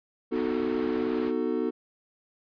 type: chord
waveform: triangle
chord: B dominant seventh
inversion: none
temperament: just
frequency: 246.9 / 308.7 / 370.4 / 444.5 Hz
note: B3 / D#4 / F#4 / A4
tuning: 0 / -14 / +2 / +18 cents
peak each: -29 dBFS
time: 0.31-1.71 s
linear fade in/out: 20 ms
type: low-pass noise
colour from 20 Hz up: white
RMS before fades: -42 dBFS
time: 0.31-1.33 s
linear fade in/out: 50 ms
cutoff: 1600 Hz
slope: 12 dB/octave
effects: resampled to 11025 Hz